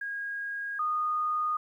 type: tone pair in turn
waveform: sine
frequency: 1635 / 1231.3 Hz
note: G#6 / D#6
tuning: -28 / -18 cents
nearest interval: perfect fourth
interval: 490 cents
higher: first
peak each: -32 / -26 dBFS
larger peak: second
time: 0.01-0.79 / 0.79-1.57 s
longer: neither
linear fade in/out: 5 ms
effects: 11-bit